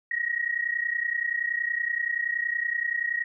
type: tone pair together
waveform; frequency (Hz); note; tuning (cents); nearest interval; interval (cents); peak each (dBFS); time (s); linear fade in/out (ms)
sine; 1876.4 / 1907; A#6 / A#6; +11 / +39; unison; 28; -28; 0.11-3.24; 5
effects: none